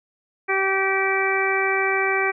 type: harmonic tone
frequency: 386.7 Hz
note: G4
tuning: 24 cents flat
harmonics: 1 / 2 / 3 / 4 / 5 / 6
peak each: -24 / -27 / -28 / -27 / -26 / -24 dBFS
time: 0.48-2.32 s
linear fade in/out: 20 ms
effects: none